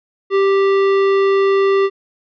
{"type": "tone with tanh clipping", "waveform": "sine", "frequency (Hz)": 392, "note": "G4", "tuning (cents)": 0, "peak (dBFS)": -13, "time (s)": [0.3, 1.9], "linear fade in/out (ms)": 50, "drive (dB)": 16, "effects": ["resampled to 11025 Hz"]}